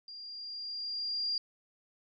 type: tone with level ramp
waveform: sine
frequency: 4789 Hz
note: D8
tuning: 33 cents sharp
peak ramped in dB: -44 to -29 dBFS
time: 0.08-1.38 s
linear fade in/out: 2 ms
effects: none